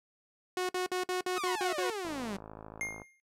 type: tone bursts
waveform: sawtooth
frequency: 365.5 Hz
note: F#4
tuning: 21 cents flat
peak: -26 dBFS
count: 8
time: 0.57-1.901 s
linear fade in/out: 2 ms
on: 120 ms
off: 53 ms
type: exponential sweep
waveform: sawtooth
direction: down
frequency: 1316 to 186.4 Hz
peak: -31 dBFS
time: 1.36-2.37 s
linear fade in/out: 10 ms
type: click train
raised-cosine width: 1 ms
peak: -31 dBFS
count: 53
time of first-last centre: 2.05-3.018 s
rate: 53.7 Hz
type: tone with exponential decay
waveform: square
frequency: 2124 Hz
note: C7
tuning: 25 cents sharp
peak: -31 dBFS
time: 2.81-3.2 s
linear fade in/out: 0 ms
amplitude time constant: 83 ms
effects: noise-tail reverb RT60 0.1 s tail -18 dB re dry + low-pass 11000 Hz 12 dB/octave